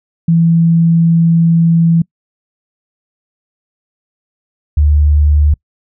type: tone pair in turn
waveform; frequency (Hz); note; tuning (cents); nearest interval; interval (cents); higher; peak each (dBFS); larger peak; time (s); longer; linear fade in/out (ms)
sine; 166.4 / 74.12; E3 / D2; +17 / +17; octave + major second; 1400; first; -6; neither; 0.28-2.02 / 4.77-5.54; first; 5
effects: noise-tail reverb RT60 0.1 s tail -26 dB re dry